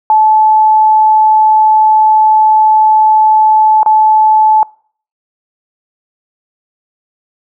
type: tone with dropouts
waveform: sine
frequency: 866 Hz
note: A5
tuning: 28 cents flat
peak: -4 dBFS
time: 0.1-4.63 s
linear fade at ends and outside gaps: 1 ms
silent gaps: 3.831-3.861 s
effects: noise-tail reverb RT60 0.5 s tail -24 dB re dry